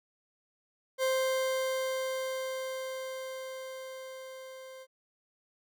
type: tone with level ramp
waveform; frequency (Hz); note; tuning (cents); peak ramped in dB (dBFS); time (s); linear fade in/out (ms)
40% pulse; 523.3; C5; 0; -25 to -45; 0.98-4.87; 50
effects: none